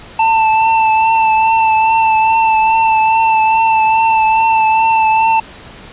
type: tone with vibrato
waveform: square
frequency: 887 Hz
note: A5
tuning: 14 cents sharp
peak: -9 dBFS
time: 0.19-5.4 s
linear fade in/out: 5 ms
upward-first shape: triangle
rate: 2.4 Hz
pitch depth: 25 cents each way
effects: pink hiss -35 dBFS RMS until 5.92 s + resampled to 8000 Hz

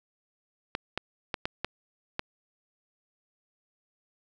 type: clicks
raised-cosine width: 0.3 ms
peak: -13 dBFS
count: 6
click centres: 0.751 / 0.976 / 1.342 / 1.455 / 1.646 / 2.194 s
effects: none

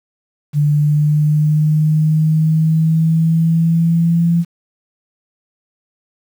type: exponential sweep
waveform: sine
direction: up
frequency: 146.83 to 170.1 Hz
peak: -10 dBFS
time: 0.53-4.45 s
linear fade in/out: 50 ms
effects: 7-bit

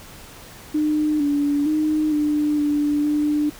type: tone with pitch steps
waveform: sine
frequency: 303.5 / 288.1 / 307.5 / 298.3 / 293.7 / 297.5 Hz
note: D#4 / D4 / D#4 / D4 / D4 / D4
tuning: -43 / -33 / -20 / +27 / 0 / +22 cents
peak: -17 dBFS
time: 0.74-3.5 s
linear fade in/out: 10 ms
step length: 460 ms
effects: pink hiss -42 dBFS RMS until 3.59 s

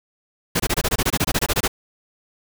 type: noise bursts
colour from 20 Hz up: pink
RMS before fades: -19 dBFS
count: 16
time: 0.55-1.679 s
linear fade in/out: 10 ms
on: 49 ms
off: 23 ms
effects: none

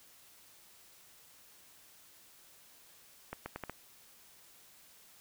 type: accelerating click train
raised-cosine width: 0.5 ms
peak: -24 dBFS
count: 5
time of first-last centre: 3.33-3.697 s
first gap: 130 ms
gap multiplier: 0.77
effects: white hiss -60 dBFS RMS until 5.2 s

